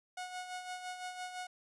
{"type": "tone with tremolo", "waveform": "sawtooth", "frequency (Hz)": 730, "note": "F#5", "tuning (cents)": -24, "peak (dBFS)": -35, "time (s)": [0.17, 1.47], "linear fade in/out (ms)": 5, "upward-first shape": "sine", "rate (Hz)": 5.9, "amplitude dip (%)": 55, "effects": ["resampled to 24000 Hz", "12-bit"]}